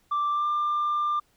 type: tone with pitch glide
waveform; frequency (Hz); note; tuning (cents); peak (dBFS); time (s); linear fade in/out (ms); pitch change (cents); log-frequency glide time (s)
sine; 1174.7 to 1192.5; D6 to D6; 0 to +26; -21; 0.11-1.2; 10; +26; 0.31-0.47
effects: tanh soft clip ceiling -21 dBFS + pink hiss -66 dBFS RMS until 1.36 s